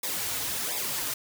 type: noise with flanger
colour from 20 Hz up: white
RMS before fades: -31 dBFS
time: 0.03-1.14 s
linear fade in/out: 5 ms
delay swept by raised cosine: 0.66 to 5.26 ms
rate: 1.4 Hz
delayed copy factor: -0.75
effects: none